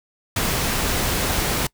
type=noise; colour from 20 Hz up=pink; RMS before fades=-22 dBFS; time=0.36-1.67 s; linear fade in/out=5 ms; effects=noise-tail reverb RT60 0.1 s tail -23 dB re dry